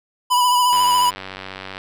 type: tone with vibrato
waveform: square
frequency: 987.8 Hz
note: B5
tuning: in tune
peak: -14 dBFS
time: 0.3-1.11 s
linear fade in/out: 20 ms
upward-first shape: sine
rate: 14 Hz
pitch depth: 30 cents each way
type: click train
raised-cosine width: 0.3 ms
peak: -15 dBFS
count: 101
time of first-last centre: 0.73-1.779 s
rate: 95.3 Hz
effects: none